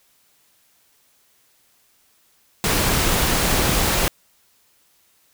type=noise; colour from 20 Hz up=pink; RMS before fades=-19 dBFS; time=2.64-4.08 s; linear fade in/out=0 ms; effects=white hiss -60 dBFS RMS until 5.33 s